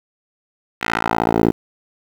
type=tone with band-pass filter sweep; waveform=10% pulse; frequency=56.4 Hz; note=A1; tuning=44 cents sharp; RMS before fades=-18 dBFS; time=0.81-1.52 s; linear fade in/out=10 ms; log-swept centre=2100 to 340 Hz; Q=1.5; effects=7-bit